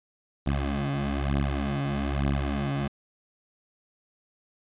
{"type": "beating tone pair", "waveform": "15% pulse", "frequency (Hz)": [69.3, 70.4], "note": ["C#2", "C#2"], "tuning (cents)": [0, 27], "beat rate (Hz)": 1.1, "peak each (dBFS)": -22, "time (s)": [0.46, 2.88], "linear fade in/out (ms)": 10, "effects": ["resampled to 8000 Hz"]}